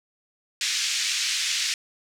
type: band-pass noise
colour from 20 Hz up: white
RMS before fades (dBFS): -26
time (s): 0.61-1.74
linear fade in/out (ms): 2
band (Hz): 1900 to 6600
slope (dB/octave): 24
effects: none